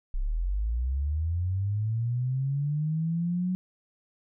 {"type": "linear sweep", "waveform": "sine", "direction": "up", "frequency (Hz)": [30.77, 185.3], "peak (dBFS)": -25, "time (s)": [0.14, 3.55], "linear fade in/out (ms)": 0, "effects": []}